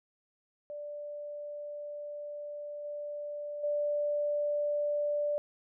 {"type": "tone with level steps", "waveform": "sine", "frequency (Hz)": 587.3, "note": "D5", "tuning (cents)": 0, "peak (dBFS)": [-38, -36, -28], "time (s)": [0.7, 5.38], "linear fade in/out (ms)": 0, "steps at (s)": [2.84, 3.63], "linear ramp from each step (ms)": 10, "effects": []}